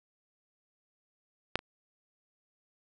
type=clicks; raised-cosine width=0.3 ms; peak=-10 / -29 dBFS; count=2; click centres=1.556 / 1.591 s; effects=none